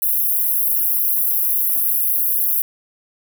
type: high-pass noise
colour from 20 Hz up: pink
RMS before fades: -18 dBFS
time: 0.02-2.62 s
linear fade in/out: 2 ms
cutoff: 11000 Hz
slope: 96 dB/octave
effects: none